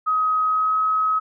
sine tone with pitch glide, 1264 to 1275.7 Hz, D#6 to D#6, +27 to +43 cents, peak -17 dBFS, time 0.06-1.2 s, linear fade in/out 20 ms, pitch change +16 cents, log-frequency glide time 0.44-0.78 s, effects none

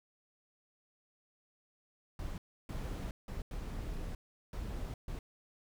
brown noise bursts at uneven times, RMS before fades -40 dBFS, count 6, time 2.19-2.38 / 2.69-3.11 / 3.28-3.42 / 3.51-4.15 / 4.53-4.94 / 5.08-5.19 s, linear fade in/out 2 ms, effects none

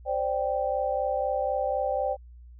sine chord, C suspended second, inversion none, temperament equal, 523.3 / 587.3 / 784 Hz, C5 / D5 / G5, 0 / 0 / 0 cents, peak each -29 dBFS, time 0.05-2.17 s, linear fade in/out 50 ms, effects added 60 Hz sine -45 dBFS peak until 2.59 s

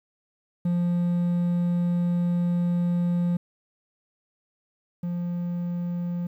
triangle tone pair in turn, 174.61 / 174.61 Hz, F3 / F3, 0 / 0 cents, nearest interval unison, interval 0 cents, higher neither, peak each -19 / -24 dBFS, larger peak first, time 0.65-3.37 / 5.03-6.27 s, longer first, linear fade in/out 5 ms, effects 10-bit

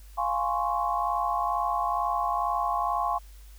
sine chord, Db major seventh, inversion first, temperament equal, 698.5 / 830.6 / 1046.5 / 1108.7 Hz, F5 / Ab5 / C6 / Db6, 0 / 0 / 0 / 0 cents, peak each -30 dBFS, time 0.17-3.19 s, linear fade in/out 20 ms, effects added 50 Hz sine -45 dBFS peak until 3.58 s + white hiss -58 dBFS RMS until 3.58 s

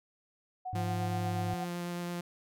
sine tone with tremolo, 740 Hz, F#5, in tune, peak -34 dBFS, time 0.65-1.65 s, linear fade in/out 10 ms, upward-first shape triangle, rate 8.4 Hz, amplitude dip 65%
triangle tone, 103.83 Hz, G#2, in tune, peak -31 dBFS, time 0.73-1.54 s, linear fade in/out 0 ms
sawtooth tone with vibrato, 174.61 Hz, F3, in tune, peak -31 dBFS, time 0.75-2.21 s, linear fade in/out 5 ms, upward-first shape sine, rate 9 Hz, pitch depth 8 cents each way
effects none

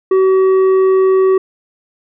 triangle tone with tanh clipping, 379.4 Hz, F#4, 43 cents sharp, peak -9 dBFS, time 0.11-1.38 s, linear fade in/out 5 ms, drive 11 dB, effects none

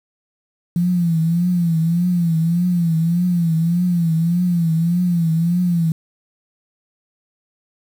sine tone with vibrato, 170.2 Hz, F3, 44 cents flat, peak -14 dBFS, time 0.76-5.92 s, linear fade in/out 2 ms, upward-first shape triangle, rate 1.7 Hz, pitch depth 110 cents each way, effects 7-bit

